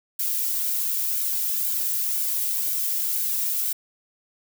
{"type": "noise with flanger", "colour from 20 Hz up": "violet", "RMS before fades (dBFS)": -25, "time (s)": [0.19, 3.73], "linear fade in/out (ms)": 5, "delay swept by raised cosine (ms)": [1.3, 2.13], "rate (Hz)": 2, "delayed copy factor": 0.5, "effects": []}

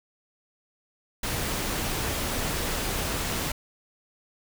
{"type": "noise", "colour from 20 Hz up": "pink", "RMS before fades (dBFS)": -29, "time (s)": [1.23, 3.52], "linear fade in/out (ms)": 5, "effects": []}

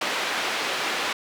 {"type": "band-pass noise", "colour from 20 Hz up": "white", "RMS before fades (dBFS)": -27, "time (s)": [0.01, 1.13], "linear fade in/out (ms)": 5, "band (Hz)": [320, 2900], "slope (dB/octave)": 12, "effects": []}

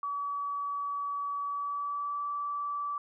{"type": "tone with pitch glide", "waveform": "sine", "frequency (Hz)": [1141, 1157.6], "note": ["C#6", "D6"], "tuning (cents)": [50, -25], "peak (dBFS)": -31, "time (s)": [0.03, 2.98], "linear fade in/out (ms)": 2, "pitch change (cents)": 25, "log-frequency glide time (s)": [1.44, 2.23], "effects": []}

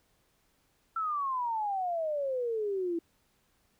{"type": "exponential sweep", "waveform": "sine", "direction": "down", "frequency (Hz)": [1347, 329.6], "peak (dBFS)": -29, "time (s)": [0.96, 2.99], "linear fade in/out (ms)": 5, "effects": ["pink hiss -71 dBFS RMS until 3.79 s"]}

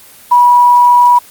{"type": "tone with quantisation", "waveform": "sine", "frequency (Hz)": 973, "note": "B5", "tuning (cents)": -26, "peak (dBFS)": -3, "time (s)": [0.31, 1.19], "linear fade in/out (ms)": 10, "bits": 5, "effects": ["white hiss -38 dBFS RMS until 1.3 s", "Opus 24 kbps"]}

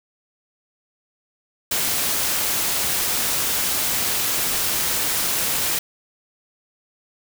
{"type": "noise", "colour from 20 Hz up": "white", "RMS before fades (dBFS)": -22, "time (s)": [1.71, 5.79], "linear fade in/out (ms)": 5, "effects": []}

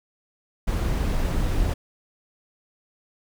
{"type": "noise", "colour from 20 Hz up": "brown", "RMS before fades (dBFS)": -23, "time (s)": [0.67, 1.74], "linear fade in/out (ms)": 10, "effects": []}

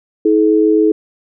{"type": "tone pair together", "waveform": "sine", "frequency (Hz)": [320.5, 427.8], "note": ["E4", "A4"], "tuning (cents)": [-49, -49], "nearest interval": "perfect fourth", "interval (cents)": 500, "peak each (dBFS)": -11, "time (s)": [0.25, 0.92], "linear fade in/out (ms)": 5, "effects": []}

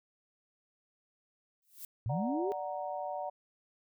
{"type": "noise with exponential growth", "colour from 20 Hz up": "violet", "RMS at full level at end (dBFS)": -41, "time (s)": [1.62, 1.85], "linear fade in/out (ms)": 2, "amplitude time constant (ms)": 49}
{"type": "linear sweep", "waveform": "sine", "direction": "up", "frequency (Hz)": [100.8, 415.3], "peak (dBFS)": -31, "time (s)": [2.06, 2.52], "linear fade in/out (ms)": 0}
{"type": "chord", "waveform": "sine", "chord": "D augmented", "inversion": "none", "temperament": "equal", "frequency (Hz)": [587.3, 740, 932.3], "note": ["D5", "F#5", "A#5"], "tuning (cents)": [0, 0, 0], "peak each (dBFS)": [-39, -38, -42], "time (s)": [2.09, 3.3], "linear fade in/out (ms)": 10}
{"effects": []}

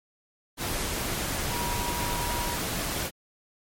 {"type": "tone in noise", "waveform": "sine", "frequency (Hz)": 960, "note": "B5", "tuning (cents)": -49, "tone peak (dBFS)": -33, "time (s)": [1.48, 2.57], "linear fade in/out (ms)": 50, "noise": "pink", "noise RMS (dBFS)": -30, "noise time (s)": [0.57, 3.11], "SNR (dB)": -6, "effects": ["MP3 64 kbps"]}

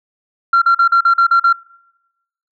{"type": "tone bursts", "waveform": "sine", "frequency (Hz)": 1372, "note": "F6", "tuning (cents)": -31, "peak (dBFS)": -6, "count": 8, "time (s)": [0.53, 1.528], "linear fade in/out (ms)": 5, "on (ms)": 88, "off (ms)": 42, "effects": ["noise-tail reverb RT60 1.0 s tail -26 dB re dry", "tanh soft clip ceiling -5 dBFS"]}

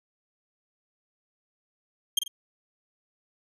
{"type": "tone with echo", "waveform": "sawtooth", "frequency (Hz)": 3200, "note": "G7", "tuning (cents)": 35, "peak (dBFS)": -16, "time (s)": [2.17, 2.19], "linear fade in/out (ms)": 5, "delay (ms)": 45, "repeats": 2, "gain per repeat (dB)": -8, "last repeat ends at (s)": 2.28, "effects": ["resampled to 32000 Hz"]}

